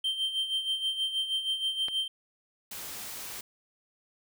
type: tone with tremolo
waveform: triangle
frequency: 3136 Hz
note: G7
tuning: in tune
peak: -24 dBFS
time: 0.04-2.08 s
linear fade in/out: 5 ms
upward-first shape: sine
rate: 6.3 Hz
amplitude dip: 65%
type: click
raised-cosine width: 0.3 ms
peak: -23 dBFS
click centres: 1.884 s
type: noise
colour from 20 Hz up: white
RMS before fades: -40 dBFS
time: 2.71-3.41 s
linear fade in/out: 5 ms
effects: none